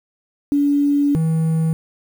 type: tone pair in turn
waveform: sine / triangle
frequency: 286.4 / 161.18 Hz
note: D4 / E3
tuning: -43 / -39 cents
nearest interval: minor seventh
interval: 996 cents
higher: first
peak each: -13 dBFS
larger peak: neither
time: 0.52-1.15 / 1.15-1.73 s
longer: first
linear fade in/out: 0 ms
effects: 7-bit